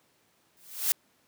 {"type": "noise with exponential growth", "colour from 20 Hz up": "blue", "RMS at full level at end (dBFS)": -22, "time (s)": [0.57, 0.92], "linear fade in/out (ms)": 0, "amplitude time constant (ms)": 74, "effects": ["pink hiss -67 dBFS RMS until 1.27 s", "high-pass 150 Hz 12 dB/octave"]}